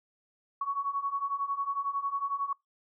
sine beating tone pair, 1109 / 1120 Hz, C#6 / C#6, 0 / +18 cents, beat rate 11 Hz, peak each -34 / -31 dBFS, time 0.61-2.53 s, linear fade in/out 5 ms, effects noise-tail reverb RT60 0.2 s tail -26 dB re dry

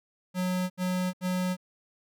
square tone bursts, 182.8 Hz, F#3, 21 cents flat, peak -27 dBFS, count 3, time 0.34-1.568 s, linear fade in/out 50 ms, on 360 ms, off 74 ms, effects none

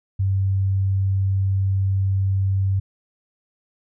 sine tone, 96.7 Hz, G2, 23 cents flat, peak -17 dBFS, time 0.19-2.8 s, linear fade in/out 10 ms, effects none

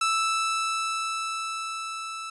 sawtooth tone with level ramp, 1318.5 Hz, E6, in tune, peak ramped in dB -18 to -30 dBFS, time 0.01-2.3 s, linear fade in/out 5 ms, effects resampled to 24000 Hz

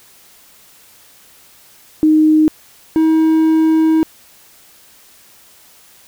sine / triangle tone pair in turn, 310.2 / 318.6 Hz, D#4 / D#4, -5 / +41 cents, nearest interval unison, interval 46 cents, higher second, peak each -7 dBFS, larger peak neither, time 2.03-2.48 / 2.96-4.03 s, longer second, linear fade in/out 0 ms, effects white hiss -46 dBFS RMS until 6.07 s

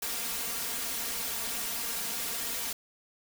white noise with comb filter, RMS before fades -34 dBFS, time 0.02-2.73 s, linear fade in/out 5 ms, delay 4.3 ms, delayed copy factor +0.95, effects none

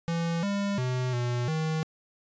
square tone with pitch steps, 167.8 / 200.7 / 126.9 / 121.7 / 158.1 Hz, E3 / G3 / B2 / B2 / D#3, +31 / +41 / +47 / -25 / +28 cents, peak -27 dBFS, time 0.08-1.83 s, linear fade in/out 0 ms, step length 350 ms, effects resampled to 16000 Hz

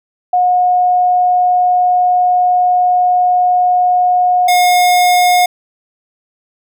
sine / square tone pair in turn, 723 / 718.8 Hz, F#5 / F5, -40 / +50 cents, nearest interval unison, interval 10 cents, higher first, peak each -8 dBFS, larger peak neither, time 0.33-4.48 / 4.48-5.46 s, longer first, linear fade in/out 5 ms, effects none

